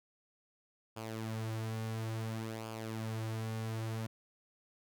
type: tone with flanger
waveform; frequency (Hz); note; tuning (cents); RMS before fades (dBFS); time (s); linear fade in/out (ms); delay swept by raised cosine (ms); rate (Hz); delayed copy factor
sawtooth; 111.4; A2; +22; -39; 0.96-4.07; 10; 0.51 to 5.91; 0.58; -0.6
effects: none